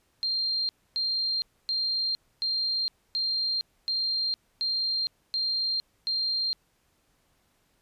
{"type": "tone bursts", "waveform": "sine", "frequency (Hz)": 4186, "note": "C8", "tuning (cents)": 0, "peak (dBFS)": -25, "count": 9, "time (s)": [0.23, 6.53], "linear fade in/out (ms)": 0, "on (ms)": 460, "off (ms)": 270, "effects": ["pink hiss -69 dBFS RMS until 7.81 s", "resampled to 32000 Hz"]}